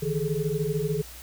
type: tone cluster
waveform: sine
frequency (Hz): 148.9 / 162.2 / 413.5 / 433.8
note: D3 / E3 / G#4 / A4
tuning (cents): +24 / -28 / -8 / -25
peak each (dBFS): -30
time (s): 0.02-1.02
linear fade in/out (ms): 10
effects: added 60 Hz sine -45 dBFS peak until 1.22 s + white hiss -45 dBFS RMS until 1.22 s